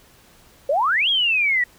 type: exponential two-way sweep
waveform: sine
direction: up then down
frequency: 523.3 to 3352 to 1902 Hz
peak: -16 dBFS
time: 0.69-1.64 s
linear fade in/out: 5 ms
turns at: 1.09 s
effects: pink hiss -52 dBFS RMS until 1.78 s